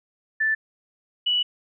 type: tone pair in turn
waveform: sine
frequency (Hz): 1760 / 2948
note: A6 / F#7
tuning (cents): 0 / -7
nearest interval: major sixth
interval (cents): 893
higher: second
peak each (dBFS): -19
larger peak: neither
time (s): 0.4-0.55 / 1.26-1.43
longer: second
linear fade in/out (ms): 10
effects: none